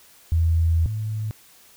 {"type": "tone pair in turn", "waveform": "sine", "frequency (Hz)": [82.41, 108.15], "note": ["E2", "A2"], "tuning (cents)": [0, -29], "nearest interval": "perfect fourth", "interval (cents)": 471, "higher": "second", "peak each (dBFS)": [-16, -24], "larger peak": "first", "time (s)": [[0.32, 0.86], [0.86, 1.31]], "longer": "first", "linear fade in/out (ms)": 0, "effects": ["white hiss -52 dBFS RMS until 1.76 s"]}